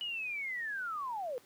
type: linear sweep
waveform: sine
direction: down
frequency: 2960 to 468.2 Hz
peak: -35 dBFS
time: 0.01-1.38 s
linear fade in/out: 0 ms
effects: pink hiss -62 dBFS RMS until 1.45 s + high-pass 150 Hz 12 dB/octave